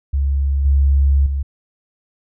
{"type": "tone with level steps", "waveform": "sine", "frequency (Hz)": 69.3, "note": "C#2", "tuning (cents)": 0, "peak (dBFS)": [-14, -10, -17], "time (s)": [0.13, 1.43], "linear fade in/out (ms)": 10, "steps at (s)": [0.65, 1.26], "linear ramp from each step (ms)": 5, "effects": []}